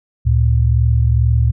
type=tone pair together; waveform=sine; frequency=72.1 / 114.41 Hz; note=D2 / A#2; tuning=-31 / -32 cents; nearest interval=minor sixth; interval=799 cents; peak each=-13 dBFS; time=0.25-1.52 s; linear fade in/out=20 ms; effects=none